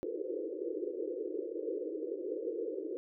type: band-pass noise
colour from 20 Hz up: white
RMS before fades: -38 dBFS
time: 0.03-2.97 s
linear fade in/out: 0 ms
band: 310 to 510 Hz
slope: 96 dB/octave
effects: none